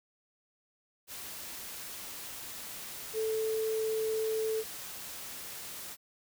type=tone in noise; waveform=sine; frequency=440 Hz; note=A4; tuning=in tune; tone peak=-29 dBFS; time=3.13-4.64 s; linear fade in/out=50 ms; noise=white; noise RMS=-43 dBFS; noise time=1.07-5.97 s; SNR=+11 dB; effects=none